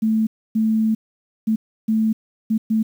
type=tone bursts at uneven times; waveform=sine; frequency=220 Hz; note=A3; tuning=in tune; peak=-15 dBFS; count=6; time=0.02-0.27 / 0.55-0.95 / 1.47-1.56 / 1.88-2.13 / 2.5-2.58 / 2.7-2.83 s; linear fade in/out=10 ms; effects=8-bit